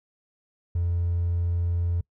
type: tone with hard clipping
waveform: triangle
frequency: 86.5 Hz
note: F2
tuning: 16 cents flat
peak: -23 dBFS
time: 0.75-2.01 s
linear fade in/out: 5 ms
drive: 4 dB
effects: noise-tail reverb RT60 0.1 s tail -24 dB re dry